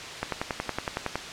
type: click train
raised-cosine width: 0.5 ms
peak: -12 dBFS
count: 11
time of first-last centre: 0.23-1.156 s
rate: 10.8 Hz
effects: white hiss -37 dBFS RMS until 1.32 s + low-pass 5000 Hz 12 dB/octave